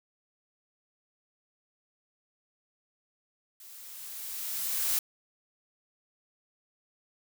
blue noise with level ramp, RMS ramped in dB -50 to -27 dBFS, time 3.6-4.99 s, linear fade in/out 2 ms, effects none

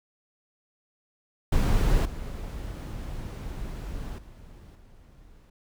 brown noise with level steps, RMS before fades -22 / -35 / -47 / -52 dBFS, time 1.52-5.5 s, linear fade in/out 5 ms, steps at 2.05 / 4.18 / 4.75 s, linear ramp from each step 5 ms, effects none

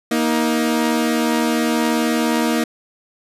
sawtooth tone pair together, 235.6 / 314.8 Hz, A#3 / D#4, +19 / +20 cents, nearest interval perfect fourth, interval 501 cents, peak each -14 / -16 dBFS, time 0.11-2.64 s, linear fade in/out 5 ms, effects resampled to 32000 Hz

